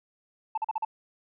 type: tone bursts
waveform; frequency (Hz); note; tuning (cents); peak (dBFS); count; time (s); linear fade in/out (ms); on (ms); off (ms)
sine; 880; A5; 0; -24; 5; 0.55-0.849; 5; 27; 41
effects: tanh soft clip ceiling -23 dBFS